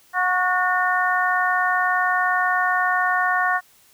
harmonic tone with a mistuned harmonic, 364.1 Hz, F#4, 28 cents flat, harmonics 2 / 3 / 4 / 5, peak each -23 / -23 / -23 / -23 dBFS, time 0.13-3.61 s, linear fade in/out 50 ms, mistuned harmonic 3, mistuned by +26 cents, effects white hiss -55 dBFS RMS until 3.93 s

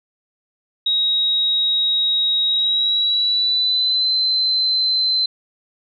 sine tone with pitch glide, 3800 to 4073 Hz, A#7 to C8, +33 to -47 cents, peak -15 dBFS, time 0.86-5.26 s, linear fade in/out 5 ms, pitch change +120 cents, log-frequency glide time 2.46-4.12 s, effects none

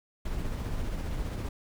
brown noise with tremolo, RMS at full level -31 dBFS, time 0.25-1.49 s, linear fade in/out 5 ms, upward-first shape triangle, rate 15 Hz, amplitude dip 35%, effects none

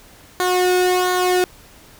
sawtooth tone with flanger, 363.5 Hz, F#4, 31 cents flat, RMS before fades -17 dBFS, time 0.4-1.44 s, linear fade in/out 0 ms, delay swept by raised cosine 0.37 to 1.01 ms, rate 1.4 Hz, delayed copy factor -0.65, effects pink hiss -46 dBFS RMS until 1.99 s

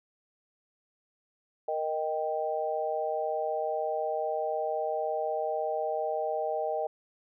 sine chord, Eb major, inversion second, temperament equal, 466.2 / 622.3 / 784 Hz, Bb4 / Eb5 / G5, 0 / 0 / 0 cents, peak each -34 / -31 / -33 dBFS, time 1.68-6.87 s, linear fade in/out 5 ms, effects none

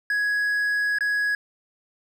triangle tone with dropouts, 1669 Hz, G#6, 8 cents sharp, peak -19 dBFS, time 0.1-1.35 s, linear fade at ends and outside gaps 2 ms, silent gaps 0.986-1.007 s, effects none

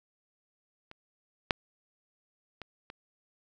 clicks, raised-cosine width 0.3 ms, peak -30 / -8 / -25 / -27 dBFS, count 4, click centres 0.914 / 1.508 / 2.617 / 2.901 s, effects none

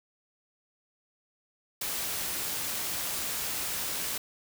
white noise, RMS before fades -33 dBFS, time 1.81-4.18 s, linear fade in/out 5 ms, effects none

